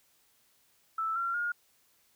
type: tone with pitch steps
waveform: sine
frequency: 1318.5 / 1370.5 / 1424.6 Hz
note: E6 / F6 / F6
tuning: 0 / -33 / +34 cents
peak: -29 dBFS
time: 0.98-1.52 s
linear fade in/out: 5 ms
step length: 180 ms
effects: white hiss -68 dBFS RMS until 2.15 s